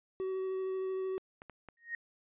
triangle tone with vibrato, 378.2 Hz, F#4, 38 cents sharp, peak -31 dBFS, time 0.2-1.18 s, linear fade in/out 0 ms, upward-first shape sine, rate 13 Hz, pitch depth 9 cents each way
clicks, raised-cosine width 0.5 ms, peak -33 dBFS, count 3, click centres 1.419 / 1.497 / 1.687 s
sine tone with exponential growth, 1864.7 Hz, A#6, in tune, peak -32 dBFS, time 1.77-1.95 s, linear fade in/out 2 ms, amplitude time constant 37 ms
effects resampled to 8000 Hz

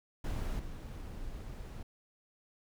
brown noise with level steps, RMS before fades -35 / -43 dBFS, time 0.24-1.83 s, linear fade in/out 5 ms, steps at 0.59 s, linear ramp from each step 5 ms, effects none

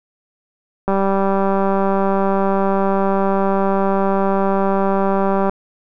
click train, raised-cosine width 1 ms, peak -5 dBFS, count 901, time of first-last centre 0.88-5.495 s, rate 195 Hz, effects none

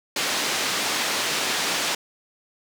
white band-pass noise, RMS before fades -25 dBFS, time 0.16-1.95 s, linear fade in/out 5 ms, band 200 to 5200 Hz, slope 12 dB/octave, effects none

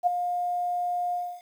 sine tone with ADSR envelope, 710 Hz, F5, 28 cents sharp, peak -16 dBFS, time 0.03-1.42 s, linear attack 38 ms, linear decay 11 ms, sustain -9 dB, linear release 290 ms, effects 9-bit

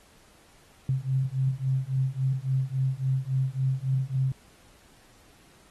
sine beating tone pair, 130.6 / 134.2 Hz, C3 / C3, -3 / +44 cents, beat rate 3.6 Hz, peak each -27 dBFS, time 0.89-4.32 s, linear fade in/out 2 ms, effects pink hiss -58 dBFS RMS until 5.7 s + AAC 32 kbps

